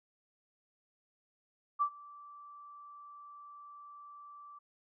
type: tone with ADSR envelope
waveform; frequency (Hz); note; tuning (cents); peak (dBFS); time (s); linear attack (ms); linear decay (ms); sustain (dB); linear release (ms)
sine; 1165; D6; -14; -25; 1.79-4.59; 27; 76; -24; 10
effects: none